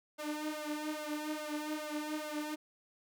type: tone with flanger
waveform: sawtooth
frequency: 302.9 Hz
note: D#4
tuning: 46 cents flat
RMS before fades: -39 dBFS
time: 0.18-2.56 s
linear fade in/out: 20 ms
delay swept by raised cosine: 1.4 to 4.5 ms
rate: 2.4 Hz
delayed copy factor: +0.85
effects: none